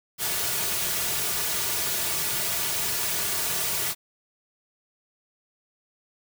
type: noise with comb filter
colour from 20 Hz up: white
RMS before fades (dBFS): -27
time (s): 0.18-3.95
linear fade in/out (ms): 50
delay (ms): 3.8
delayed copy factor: -0.85
effects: none